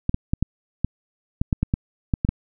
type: clicks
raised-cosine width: 5 ms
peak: -7 dBFS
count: 12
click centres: 0.094 / 0.144 / 0.335 / 0.426 / 0.846 / 1.415 / 1.528 / 1.63 / 1.739 / 2.138 / 2.249 / 2.29 s
effects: none